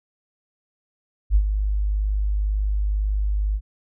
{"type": "tone with ADSR envelope", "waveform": "sine", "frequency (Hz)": 51, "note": "G#1", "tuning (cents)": -31, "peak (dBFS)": -11, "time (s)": [1.3, 3.61], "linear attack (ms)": 53, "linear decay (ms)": 68, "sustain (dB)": -8, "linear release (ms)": 60, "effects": []}